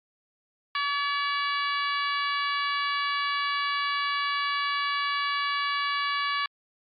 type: harmonic tone with a mistuned harmonic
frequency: 570 Hz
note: C#5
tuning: 48 cents sharp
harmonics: 2 / 3 / 4 / 5 / 6 / 7 / 8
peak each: -28 / -32 / -34 / -36 / -38 / -39 / -40 dBFS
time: 0.75-6.46 s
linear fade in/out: 2 ms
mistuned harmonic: 8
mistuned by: +19 cents
effects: Opus 48 kbps